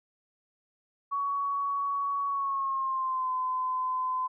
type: tone with pitch glide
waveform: sine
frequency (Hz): 1122 to 1023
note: C#6 to C6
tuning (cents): +21 to -39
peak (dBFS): -27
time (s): 1.11-4.28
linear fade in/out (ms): 20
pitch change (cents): -160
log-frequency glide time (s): 2.28-3.31
effects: none